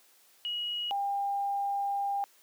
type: tone pair in turn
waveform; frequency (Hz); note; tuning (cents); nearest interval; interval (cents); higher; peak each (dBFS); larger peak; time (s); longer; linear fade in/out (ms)
sine; 2903 / 800.2; F#7 / G5; -34 / +35; octave + minor seventh; 2231; first; -31 / -28; second; 0.45-0.91 / 0.91-2.24; second; 0
effects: white hiss -62 dBFS RMS until 2.42 s + high-pass 300 Hz 12 dB/octave